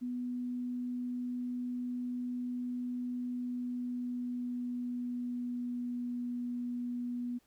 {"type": "tone with pitch glide", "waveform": "sine", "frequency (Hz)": [246.9, 243.6], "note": ["B3", "B3"], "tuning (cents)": [0, -24], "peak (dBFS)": -34, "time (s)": [0.01, 7.39], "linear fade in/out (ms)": 20, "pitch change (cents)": -24, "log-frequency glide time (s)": [3.31, 6.21], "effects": ["pink hiss -71 dBFS RMS until 7.46 s"]}